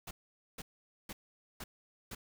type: noise bursts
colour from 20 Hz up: pink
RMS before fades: -44 dBFS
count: 5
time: 0.07-2.15 s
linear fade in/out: 5 ms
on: 40 ms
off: 470 ms
effects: none